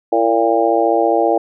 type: harmonic tone with a mistuned harmonic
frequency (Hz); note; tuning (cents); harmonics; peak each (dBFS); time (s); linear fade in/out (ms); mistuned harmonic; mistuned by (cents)
114.9; A#2; -25; 3 / 4 / 5 / 6 / 7; -18 / -18 / -18 / -18 / -18; 0.12-1.38; 5; 3; -39
effects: none